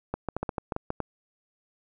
clicks, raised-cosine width 1 ms, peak -15 dBFS, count 10, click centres 0.14 / 0.287 / 0.366 / 0.43 / 0.492 / 0.582 / 0.722 / 0.764 / 0.904 / 1.003 s, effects none

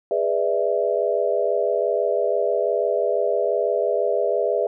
sine chord, E dominant seventh, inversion first, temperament just, 412 / 494.4 / 593.3 / 659.3 Hz, G#4 / B4 / D5 / E5, -14 / +2 / +18 / 0 cents, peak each -24 dBFS, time 0.11-4.67 s, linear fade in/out 2 ms, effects none

